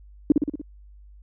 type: tone with echo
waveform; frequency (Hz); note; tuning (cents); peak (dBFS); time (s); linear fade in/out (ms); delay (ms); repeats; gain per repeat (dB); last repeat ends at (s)
sine; 294.2; D4; +3; -10; 0.3-0.32; 2; 59; 5; -4; 0.615
effects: added 50 Hz sine -45 dBFS peak until 1.22 s